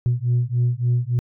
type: beating tone pair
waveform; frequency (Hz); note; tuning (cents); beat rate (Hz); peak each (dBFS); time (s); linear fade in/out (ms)
sine; 120 / 123.5; B2 / B2; -49 / 0; 3.5; -19; 0.06-1.19; 0
effects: tanh soft clip ceiling -13 dBFS